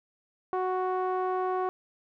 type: tone with low-pass filter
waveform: sawtooth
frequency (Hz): 370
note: F#4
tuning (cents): 0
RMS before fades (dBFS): -29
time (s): 0.53-1.69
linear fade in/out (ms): 0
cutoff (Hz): 1000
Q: 2.7
effects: none